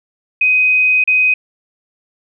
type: tone with dropouts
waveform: sine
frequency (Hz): 2510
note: D#7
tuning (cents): +15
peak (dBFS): -9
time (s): 0.41-1.34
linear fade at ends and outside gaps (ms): 5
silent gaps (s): 1.04-1.075
effects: none